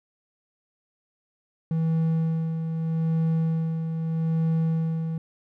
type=tone with tremolo; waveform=triangle; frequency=162.2 Hz; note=E3; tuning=28 cents flat; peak=-18 dBFS; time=1.71-5.18 s; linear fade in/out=2 ms; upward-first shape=sine; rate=0.8 Hz; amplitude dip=50%; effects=none